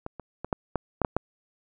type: clicks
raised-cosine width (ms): 1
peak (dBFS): -20 / -24 / -19 / -11 / -11 / -9 / -9 / -9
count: 8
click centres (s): 0.064 / 0.197 / 0.446 / 0.528 / 0.757 / 1.017 / 1.048 / 1.166
effects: none